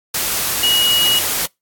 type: tone in noise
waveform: sine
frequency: 2900 Hz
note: F#7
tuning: 35 cents flat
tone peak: -13 dBFS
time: 0.63-1.19 s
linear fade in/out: 5 ms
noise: white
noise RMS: -19 dBFS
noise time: 0.14-1.46 s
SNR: +3 dB
effects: noise-tail reverb RT60 0.2 s tail -26 dB re dry + AAC 64 kbps